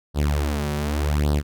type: tone with flanger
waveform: sawtooth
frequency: 73.42 Hz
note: D2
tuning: in tune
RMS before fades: -22 dBFS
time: 0.14-1.43 s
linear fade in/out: 50 ms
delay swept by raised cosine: 0.21 to 5.31 ms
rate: 0.86 Hz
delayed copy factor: +0.85
effects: none